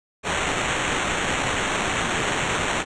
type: noise with sample-and-hold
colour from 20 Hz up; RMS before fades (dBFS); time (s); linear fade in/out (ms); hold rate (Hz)
violet; -24; 0.23-2.85; 50; 4900
effects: resampled to 22050 Hz